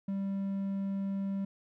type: tone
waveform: triangle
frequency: 196 Hz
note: G3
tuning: in tune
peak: -29 dBFS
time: 0.08-1.45 s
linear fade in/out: 5 ms
effects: none